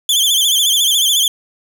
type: tone with vibrato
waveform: sawtooth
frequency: 3300 Hz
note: G#7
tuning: 12 cents flat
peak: -8 dBFS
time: 0.09-1.28 s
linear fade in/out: 2 ms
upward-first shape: sine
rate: 14 Hz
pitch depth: 110 cents each way
effects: none